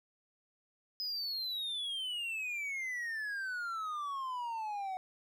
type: exponential sweep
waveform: triangle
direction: down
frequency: 5070 to 740 Hz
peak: -34 dBFS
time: 1-4.97 s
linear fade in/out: 0 ms
effects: none